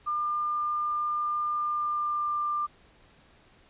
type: tone with pitch glide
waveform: sine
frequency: 1201 to 1191.3 Hz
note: D6 to D6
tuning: +38 to +24 cents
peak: -26 dBFS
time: 0.06-2.67 s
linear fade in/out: 20 ms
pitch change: -14 cents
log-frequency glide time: 1.65-2.39 s
effects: pink hiss -59 dBFS RMS until 3.69 s + resampled to 8000 Hz